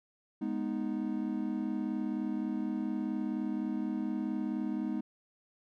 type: chord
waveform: triangle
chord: G# minor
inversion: none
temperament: equal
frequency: 207.7 / 246.9 / 311.1 Hz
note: G#3 / B3 / D#4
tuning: 0 / 0 / 0 cents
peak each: -34 dBFS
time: 0.41-5.01 s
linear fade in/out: 10 ms
effects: none